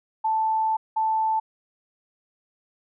sine tone bursts at uneven times, 880 Hz, A5, in tune, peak -20 dBFS, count 2, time 0.24-0.77 / 0.96-1.4 s, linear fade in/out 10 ms, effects none

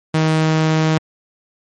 sawtooth tone, 157.9 Hz, D#3, 26 cents sharp, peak -9 dBFS, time 0.14-0.98 s, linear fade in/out 5 ms, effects low-pass 6000 Hz 12 dB/octave + MP3 48 kbps

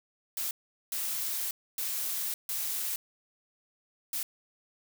blue noise bursts at uneven times, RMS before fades -33 dBFS, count 5, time 0.37-0.51 / 0.92-1.51 / 1.78-2.34 / 2.49-2.96 / 4.13-4.23 s, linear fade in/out 2 ms, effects none

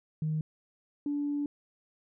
sine tone pair in turn, 155.56 / 289.3 Hz, D#3 / D4, 0 / -26 cents, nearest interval major seventh, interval 1074 cents, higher second, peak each -27 / -28 dBFS, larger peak first, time 0.22-0.41 / 1.06-1.46 s, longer second, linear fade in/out 2 ms, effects tanh soft clip ceiling -23 dBFS

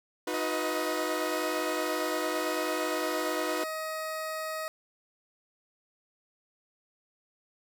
sawtooth chord, B major, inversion first, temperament equal with one note detuned, 311.1 / 360.7 / 493.9 Hz, D#4 / F#4 / B4, 0 / -44 / 0 cents, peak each -31 dBFS, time 0.27-3.64 s, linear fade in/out 5 ms
20% pulse tone, 631 Hz, D#5, 24 cents sharp, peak -28 dBFS, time 0.34-4.68 s, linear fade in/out 0 ms
effects none

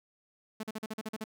sawtooth tone bursts, 217.6 Hz, A3, 19 cents flat, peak -31 dBFS, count 9, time 0.6-1.241 s, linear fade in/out 5 ms, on 33 ms, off 43 ms, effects none

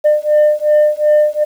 sine beating tone pair, 600 / 602.7 Hz, D5 / D5, +37 / +45 cents, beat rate 2.7 Hz, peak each -10 dBFS, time 0.04-1.45 s, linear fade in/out 20 ms, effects tanh soft clip ceiling -5 dBFS + 7-bit

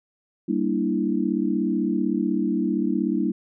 sine chord, E half-diminished seventh, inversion first, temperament equal, 196 / 233.1 / 293.7 / 329.6 Hz, G3 / Bb3 / D4 / E4, 0 / 0 / 0 / 0 cents, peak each -26 dBFS, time 0.48-3.32 s, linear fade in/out 10 ms, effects none

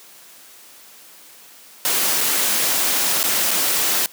white noise with dropouts, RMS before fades -19 dBFS, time 1.85-4.06 s, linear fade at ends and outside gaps 0 ms, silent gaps 2.207-2.211 / 3.23-3.239 / 3.508-3.513 s, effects white hiss -45 dBFS RMS until 4.12 s + high-pass 200 Hz 12 dB/octave

